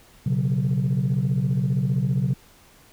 sine chord, B suspended second, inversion none, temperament equal, 123.47 / 138.59 / 185 Hz, B2 / C#3 / F#3, 0 / 0 / 0 cents, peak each -23 / -21 / -24 dBFS, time 0.26-2.34 s, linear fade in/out 5 ms, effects tanh soft clip ceiling -15 dBFS + pink hiss -53 dBFS RMS until 2.92 s

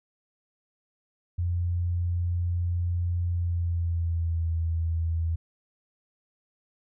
sine tone with pitch glide, 87.31 to 82.41 Hz, F2 to E2, 0 to 0 cents, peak -24 dBFS, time 1.38-5.36 s, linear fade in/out 10 ms, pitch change -100 cents, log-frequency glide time 3.28-4.5 s, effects none

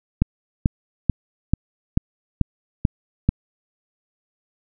click train, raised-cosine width 5 ms, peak -3 dBFS, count 8, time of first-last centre 0.22-3.29 s, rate 2.28 Hz, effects none

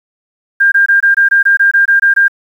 sine tone bursts, 1600 Hz, G6, 35 cents sharp, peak -5 dBFS, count 12, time 0.6-2.282 s, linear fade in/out 10 ms, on 120 ms, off 22 ms, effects 7-bit

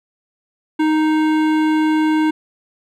sine tone with hard clipping, 311 Hz, D#4, 1 cent flat, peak -15 dBFS, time 0.79-2.31 s, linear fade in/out 10 ms, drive 15 dB, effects none

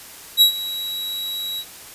45% pulse tone with ADSR envelope, 3872 Hz, B7, 35 cents flat, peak -8 dBFS, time 0.37-1.65 s, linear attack 44 ms, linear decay 100 ms, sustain -17 dB, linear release 62 ms, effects white hiss -40 dBFS RMS until 1.94 s + resampled to 32000 Hz

